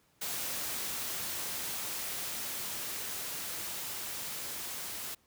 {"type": "noise with level ramp", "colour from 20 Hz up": "white", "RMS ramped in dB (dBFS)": [-36, -40], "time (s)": [0.21, 5.15], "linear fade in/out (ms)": 10, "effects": ["pink hiss -69 dBFS RMS until 5.26 s", "high-pass 60 Hz 12 dB/octave"]}